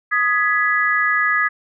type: chord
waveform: sine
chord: G# minor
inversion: second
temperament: equal with one note detuned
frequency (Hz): 1244.5 / 1677.6 / 1975.5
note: D#6 / G#6 / B6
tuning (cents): 0 / +17 / 0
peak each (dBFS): -20 / -18 / -20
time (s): 0.11-1.49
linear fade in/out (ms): 20
effects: none